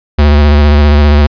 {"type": "tone with vibrato", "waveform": "square", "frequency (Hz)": 73.42, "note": "D2", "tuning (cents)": 0, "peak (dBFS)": -4, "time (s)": [0.18, 1.27], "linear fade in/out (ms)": 10, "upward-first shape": "square", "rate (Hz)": 15, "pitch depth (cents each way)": 30, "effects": ["resampled to 11025 Hz"]}